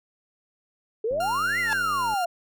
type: exponential two-way sweep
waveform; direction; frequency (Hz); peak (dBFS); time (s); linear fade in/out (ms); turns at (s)
sine; up then down; 418.6 to 2097 to 674; -23; 1.04-2.26; 5; 1.59
type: click train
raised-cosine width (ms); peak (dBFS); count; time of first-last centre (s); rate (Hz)
2; -30; 102; 1.11-2.139; 98.2
type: tone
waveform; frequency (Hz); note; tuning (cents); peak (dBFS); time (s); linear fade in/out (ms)
sawtooth; 1396.9; F6; 0; -27; 1.2-2.25; 5
type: tone with exponential growth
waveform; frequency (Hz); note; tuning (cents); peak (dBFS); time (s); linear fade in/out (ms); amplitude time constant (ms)
45% pulse; 880; A5; 0; -22; 1.62-1.73; 0; 23
effects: none